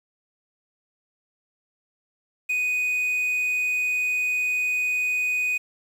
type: tone with quantisation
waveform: triangle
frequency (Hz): 2489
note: D#7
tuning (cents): 0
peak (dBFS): -20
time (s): 2.49-5.58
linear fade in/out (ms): 10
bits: 8
effects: none